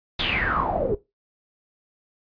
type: noise with low-pass filter sweep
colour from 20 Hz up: pink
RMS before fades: -24 dBFS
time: 0.19-0.95 s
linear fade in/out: 5 ms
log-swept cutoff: 3700 to 390 Hz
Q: 9.7
effects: noise-tail reverb RT60 0.2 s tail -17 dB re dry + resampled to 11025 Hz